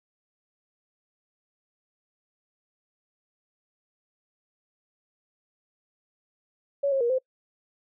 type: tone with pitch steps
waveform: sine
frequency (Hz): 562 / 540 / 473.9 / 518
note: C#5 / C#5 / A#4 / C5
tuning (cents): +24 / -45 / +28 / -17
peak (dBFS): -21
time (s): 6.83-7.186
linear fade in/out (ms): 10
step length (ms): 89
effects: noise-tail reverb RT60 0.1 s tail -26 dB re dry